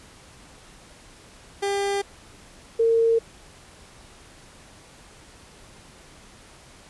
30% pulse / sine tone pair in turn, 399.4 / 456.7 Hz, G4 / A#4, +32 / -36 cents, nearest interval major second, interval 232 cents, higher second, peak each -20 / -16 dBFS, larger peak second, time 1.62-2.02 / 2.79-3.19 s, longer neither, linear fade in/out 10 ms, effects pink hiss -49 dBFS RMS until 6.89 s + resampled to 24000 Hz

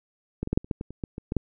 clicks, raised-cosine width 3 ms, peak -15 / -18 / -11 / -6 / -30 / -13 / -19 / -26 / -17 / -22 / -15 / -10 dBFS, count 12, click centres 0.43 / 0.474 / 0.53 / 0.575 / 0.645 / 0.712 / 0.811 / 0.906 / 1.038 / 1.181 / 1.321 / 1.367 s, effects none

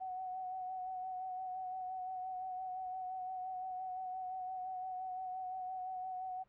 sine tone with vibrato, 744 Hz, F#5, 9 cents sharp, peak -39 dBFS, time 0-6.44 s, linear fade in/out 20 ms, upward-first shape sine, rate 5.8 Hz, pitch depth 25 cents each way, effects pink hiss -73 dBFS RMS until 6.48 s + low-pass 2000 Hz 12 dB/octave

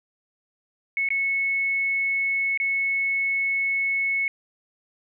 sine tone with dropouts, 2200 Hz, C#7, 14 cents flat, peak -21 dBFS, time 0.97-4.28 s, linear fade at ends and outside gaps 1 ms, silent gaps 1.088-1.104 / 2.575-2.6 s, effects none

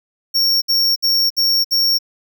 square tone bursts, 5510 Hz, F8, 24 cents flat, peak -13 dBFS, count 5, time 0.34-1.988 s, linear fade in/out 20 ms, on 280 ms, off 62 ms, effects none

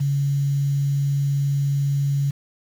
sine tone with quantisation, 140.4 Hz, C#3, 22 cents sharp, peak -18 dBFS, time 0-2.31 s, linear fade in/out 10 ms, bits 7, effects none

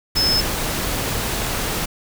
sine tone in noise, 5210 Hz, E8, 21 cents flat, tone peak -16 dBFS, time 0.16-0.41 s, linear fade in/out 10 ms, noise pink, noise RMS -23 dBFS, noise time 0.15-1.86 s, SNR +4 dB, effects none

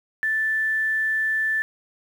sine tone with quantisation, 1760 Hz, A6, in tune, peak -20 dBFS, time 0.23-1.62 s, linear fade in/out 0 ms, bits 8, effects none

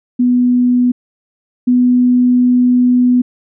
sine tone pair in turn, 246.9 / 247.9 Hz, B3 / B3, 0 / +7 cents, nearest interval unison, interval 7 cents, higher second, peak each -8 / -7 dBFS, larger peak second, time 0.19-0.92 / 1.67-3.22 s, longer second, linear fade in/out 10 ms, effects none

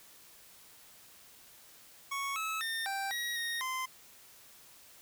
25% pulse tone with pitch steps, 1108 / 1297 / 1817 / 784 / 1903 / 1863 / 1036 Hz, C#6 / E6 / A#6 / G5 / A#6 / A#6 / C6, -1 / -28 / -45 / 0 / +35 / -2 / -17 cents, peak -30 dBFS, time 2.11-3.86 s, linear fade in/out 10 ms, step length 250 ms, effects white hiss -57 dBFS RMS until 5.01 s

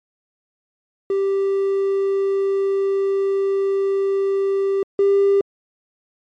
triangle tone pair in turn, 392 / 397.2 Hz, G4 / G4, 0 / +23 cents, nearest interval unison, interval 23 cents, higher second, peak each -14 / -9 dBFS, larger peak second, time 1.1-4.83 / 4.99-5.41 s, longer first, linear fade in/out 2 ms, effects tanh soft clip ceiling -8 dBFS + MP3 48 kbps

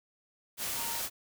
sine tone in noise, 927 Hz, A#5, 10 cents flat, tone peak -41 dBFS, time 0.74-1.02 s, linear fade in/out 50 ms, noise white, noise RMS -35 dBFS, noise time 0.57-1.1 s, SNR -9 dB, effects none

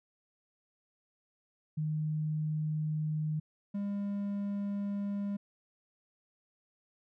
sine / triangle tone pair in turn, 154.1 / 201.6 Hz, D#3 / G3, -16 / +49 cents, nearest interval perfect fourth, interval 465 cents, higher second, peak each -30 / -30 dBFS, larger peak neither, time 1.77-3.4 / 3.74-5.37 s, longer neither, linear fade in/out 10 ms, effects none

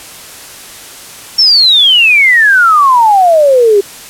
sine exponential sweep, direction down, 5510 to 389.9 Hz, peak -3 dBFS, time 1.38-3.81 s, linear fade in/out 10 ms, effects white hiss -30 dBFS RMS until 4.09 s + low-pass 12000 Hz 12 dB/octave

